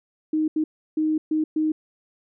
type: tone bursts at uneven times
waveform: sine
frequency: 311.1 Hz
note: D#4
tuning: in tune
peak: -19 dBFS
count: 5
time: 0.33-0.48 / 0.56-0.64 / 0.97-1.18 / 1.31-1.44 / 1.56-1.72 s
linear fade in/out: 5 ms
effects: none